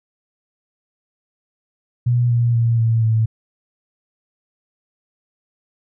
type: tone with pitch steps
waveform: sine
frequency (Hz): 121.4 / 118.83 / 116.32 / 113.86 / 111.45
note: B2 / A#2 / A#2 / A#2 / A2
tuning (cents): -29 / +34 / -3 / -40 / +23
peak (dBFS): -13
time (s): 2.06-3.26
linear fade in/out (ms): 10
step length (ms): 240
effects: none